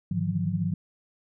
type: tone cluster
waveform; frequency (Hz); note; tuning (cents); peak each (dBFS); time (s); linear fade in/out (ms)
sine; 103 / 152.2 / 163.5 / 179.4; G#2 / D#3 / E3 / F3; -14 / -38 / -14 / +47; -31 / -33 / -30 / -28; 0.11-0.74; 5
effects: none